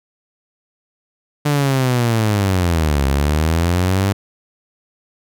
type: linear two-way sweep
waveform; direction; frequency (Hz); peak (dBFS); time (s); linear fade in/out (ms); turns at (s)
sawtooth; down then up; 148.9 to 67.1 to 100.3; -10; 1.45-4.13; 10; 3.06
effects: none